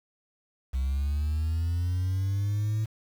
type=linear sweep; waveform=sine; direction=up; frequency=63.8 to 110 Hz; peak=-22 dBFS; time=0.73-2.86 s; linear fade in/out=20 ms; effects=tanh soft clip ceiling -24 dBFS + 8-bit